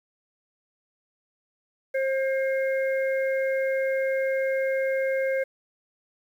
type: harmonic tone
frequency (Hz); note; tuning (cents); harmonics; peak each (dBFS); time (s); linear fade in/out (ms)
533; C5; +32; 1 / 3 / 4; -23 / -34 / -34; 1.94-5.44; 10
effects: 9-bit